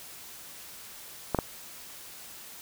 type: clicks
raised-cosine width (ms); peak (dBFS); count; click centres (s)
1; -10; 2; 1.347 / 1.388
effects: white hiss -46 dBFS RMS until 2.61 s